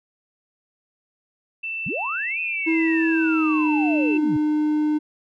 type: tone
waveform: sine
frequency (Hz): 2665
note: E7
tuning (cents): +18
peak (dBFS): -26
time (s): 1.63-4.18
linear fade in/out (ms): 10
type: linear two-way sweep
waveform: sine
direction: up then down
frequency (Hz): 110.5 to 2525 to 110.5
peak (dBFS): -26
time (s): 1.86-4.37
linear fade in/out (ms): 5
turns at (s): 2.4
type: tone with pitch glide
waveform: triangle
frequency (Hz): 324.8 to 303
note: E4 to D#4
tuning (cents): -26 to -46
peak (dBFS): -16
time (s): 2.66-4.99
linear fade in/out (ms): 20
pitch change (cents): -120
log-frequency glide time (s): 3.18-3.72
effects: none